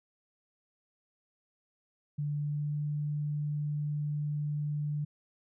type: tone with pitch glide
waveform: sine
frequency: 146.83 to 148.11 Hz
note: D3 to D3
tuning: 0 to +15 cents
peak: -30 dBFS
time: 2.18-5.05 s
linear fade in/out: 10 ms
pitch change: +15 cents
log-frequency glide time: 2.37-2.8 s
effects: none